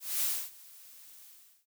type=noise with ADSR envelope; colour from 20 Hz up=blue; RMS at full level=-29 dBFS; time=0-1.66 s; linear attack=230 ms; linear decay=270 ms; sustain=-24 dB; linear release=410 ms; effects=none